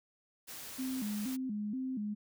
white noise, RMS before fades -46 dBFS, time 0.47-1.37 s, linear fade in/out 20 ms
sine tone with vibrato, 233.1 Hz, A#3, in tune, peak -34 dBFS, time 0.78-2.15 s, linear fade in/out 20 ms, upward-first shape square, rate 2.1 Hz, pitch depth 190 cents each way
effects none

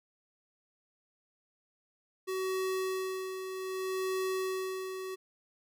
square tone with tremolo, 376.8 Hz, F#4, 32 cents sharp, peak -31 dBFS, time 2.27-5.16 s, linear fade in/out 20 ms, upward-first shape sine, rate 0.64 Hz, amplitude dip 55%, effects none

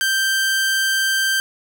sawtooth tone, 1568 Hz, G6, in tune, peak -13 dBFS, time 0.01-1.4 s, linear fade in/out 0 ms, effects none

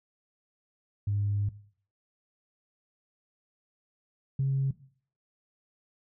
sine tone pair in turn, 101.8 / 135.72 Hz, G#2 / C#3, -34 / -36 cents, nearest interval perfect fourth, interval 498 cents, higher second, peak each -25 / -23 dBFS, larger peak second, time 1.07-1.49 / 4.39-4.71 s, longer first, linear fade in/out 5 ms, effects noise-tail reverb RT60 0.5 s tail -17 dB re dry + tanh soft clip ceiling -20 dBFS

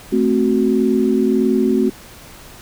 sine chord, F# diminished, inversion first, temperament equal, 220 / 261.6 / 370 Hz, A3 / C4 / F#4, 0 / 0 / 0 cents, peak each -17 dBFS, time 0.12-1.9 s, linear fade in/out 10 ms, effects pink hiss -40 dBFS RMS until 2.61 s

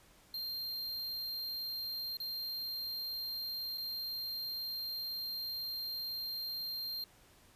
square tone with dropouts, 4186 Hz, C8, in tune, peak -38 dBFS, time 0.34-7.04 s, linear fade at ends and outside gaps 2 ms, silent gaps 2.17-2.201 / 3.775-3.78 s, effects pink hiss -63 dBFS RMS until 7.55 s + resampled to 32000 Hz

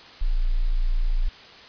sine tone, 28.73 Hz, A#0, 24 cents flat, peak -18 dBFS, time 0.21-1.29 s, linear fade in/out 10 ms, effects white hiss -45 dBFS RMS until 1.68 s + resampled to 11025 Hz

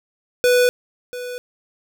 square tone with echo, 493.9 Hz, B4, in tune, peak -13 dBFS, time 0.44-0.69 s, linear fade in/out 0 ms, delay 690 ms, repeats 1, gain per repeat -15 dB, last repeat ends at 1.38 s, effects none

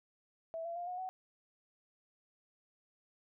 sine tone with pitch steps, 656 / 678 / 700.7 / 724.1 / 748.3 Hz, E5 / E5 / F5 / F#5 / F#5, -9 / +49 / +6 / -38 / +19 cents, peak -38 dBFS, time 0.54-1.09 s, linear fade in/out 0 ms, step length 110 ms, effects none

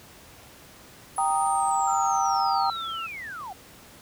sine linear sweep, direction down, 10290 to 698.5 Hz, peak -34 dBFS, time 1.16-3.53 s, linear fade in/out 5 ms
sine chord, Eb major, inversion first, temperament equal, 784 / 932.3 / 1244.5 Hz, G5 / Bb5 / Eb6, 0 / 0 / 0 cents, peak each -24 / -26 / -28 dBFS, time 1.18-2.7 s, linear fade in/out 2 ms
sine tone with vibrato, 1337 Hz, E6, 24 cents sharp, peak -31 dBFS, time 1.87-3.07 s, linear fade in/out 10 ms, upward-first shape triangle, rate 2.6 Hz, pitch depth 9 cents each way
effects pink hiss -49 dBFS RMS until 4.01 s + high-pass 60 Hz 12 dB/octave

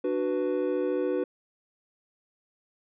triangle chord, B minor, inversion first, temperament just, 296.3 / 370.4 / 493.9 Hz, D4 / F#4 / B4, +15 / +2 / 0 cents, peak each -29 / -27 / -27 dBFS, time 0.04-1.24 s, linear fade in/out 5 ms, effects resampled to 8000 Hz

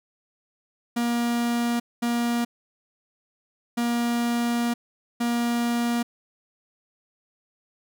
45% pulse tone bursts at uneven times, 237.2 Hz, A#3, 30 cents sharp, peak -22 dBFS, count 4, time 0.96-1.8 / 2.02-2.45 / 3.77-4.74 / 5.2-6.03 s, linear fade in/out 10 ms, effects none

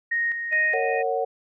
sine tone with tremolo, 1864.7 Hz, A#6, in tune, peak -21 dBFS, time 0.11-0.82 s, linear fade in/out 10 ms, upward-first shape square, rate 2.4 Hz, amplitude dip 50%
harmonic tone, 621 Hz, D#5, 3 cents flat, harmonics 1 / 3 / 4, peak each -34 / -29 / -32 dBFS, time 0.51-1.03 s, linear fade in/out 20 ms
sine chord, F# major, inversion first, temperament equal with one note detuned, 458.9 / 554.4 / 740 Hz, A#4 / C#5 / F#5, -27 / 0 / 0 cents, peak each -26 / -27 / -26 dBFS, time 0.73-1.25 s, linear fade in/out 10 ms
effects none

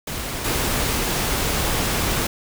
pink noise with level steps, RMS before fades -28 / -22 dBFS, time 0.07-2.27 s, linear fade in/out 5 ms, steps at 0.44 s, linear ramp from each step 10 ms, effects none

